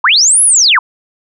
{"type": "linear two-way sweep", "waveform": "sine", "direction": "up then down", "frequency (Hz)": [866, 11020, 866], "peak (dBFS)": -5, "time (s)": [0.04, 0.79], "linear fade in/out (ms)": 5, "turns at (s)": 0.43, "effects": []}